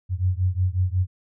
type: beating tone pair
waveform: sine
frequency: 89.6 / 95.1 Hz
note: F2 / F#2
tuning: +45 / +48 cents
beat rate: 5.5 Hz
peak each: -22 / -23 dBFS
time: 0.09-1.07 s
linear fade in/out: 50 ms
effects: none